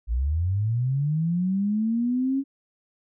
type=linear sweep; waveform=sine; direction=up; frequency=52.9 to 277.2 Hz; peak=-21 dBFS; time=0.07-2.44 s; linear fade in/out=50 ms; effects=none

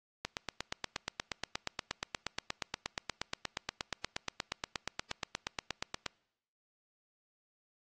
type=click train; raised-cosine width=0.2 ms; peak=-17 dBFS; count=50; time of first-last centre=0.25-6.063 s; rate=8.43 Hz; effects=noise-tail reverb RT60 0.8 s tail -26 dB re dry + AAC 32 kbps

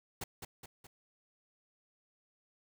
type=noise with echo; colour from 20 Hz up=pink; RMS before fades=-40 dBFS; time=0.21-0.24 s; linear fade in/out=5 ms; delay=210 ms; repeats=3; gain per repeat=-5 dB; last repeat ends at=0.87 s; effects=none

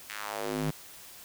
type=tone with high-pass filter sweep; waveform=square; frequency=52.2 Hz; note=G#1; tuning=10 cents sharp; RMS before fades=-34 dBFS; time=0.09-0.71 s; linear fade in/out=10 ms; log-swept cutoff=2100 to 140 Hz; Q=1.8; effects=white hiss -49 dBFS RMS until 1.24 s

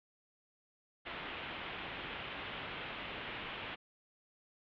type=low-pass noise; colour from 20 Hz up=white; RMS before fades=-44 dBFS; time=1.05-3.76 s; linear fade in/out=20 ms; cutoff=3300 Hz; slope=48 dB/octave; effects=none

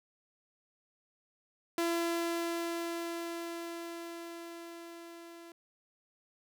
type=tone with level ramp; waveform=sawtooth; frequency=338.1 Hz; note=E4; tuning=44 cents sharp; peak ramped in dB=-25 to -45 dBFS; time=1.78-5.52 s; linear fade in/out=2 ms; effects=none

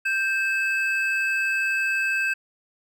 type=tone pair together; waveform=triangle; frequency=1572 / 2598 Hz; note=G6 / E7; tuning=+4 / -26 cents; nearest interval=major sixth; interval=870 cents; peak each=-22 / -23 dBFS; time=0.05-2.34 s; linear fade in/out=10 ms; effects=none

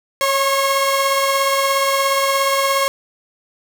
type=tone pair together; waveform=sawtooth; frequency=550 / 1083 Hz; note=C#5 / C#6; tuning=-14 / -41 cents; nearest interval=octave; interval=1173 cents; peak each=-14 dBFS; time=0.21-2.88 s; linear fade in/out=0 ms; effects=none

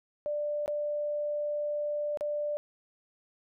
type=tone with dropouts; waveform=sine; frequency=591 Hz; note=D5; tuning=11 cents sharp; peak=-29 dBFS; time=0.26-2.57 s; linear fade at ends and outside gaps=0 ms; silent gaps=0.66-0.679 / 2.173-2.209 s; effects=none

